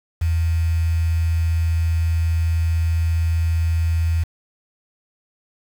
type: tone with quantisation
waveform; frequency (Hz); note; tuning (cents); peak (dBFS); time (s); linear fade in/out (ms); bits
sine; 82.41; E2; 0; -16; 0.21-4.24; 10; 6
effects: none